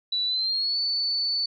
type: tone with pitch glide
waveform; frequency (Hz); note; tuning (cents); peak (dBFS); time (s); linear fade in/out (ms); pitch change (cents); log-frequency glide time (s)
sine; 3951 to 4486; B7 to C#8; 0 to +20; -23; 0.12-1.46; 5; +220; 0.26-0.78
effects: none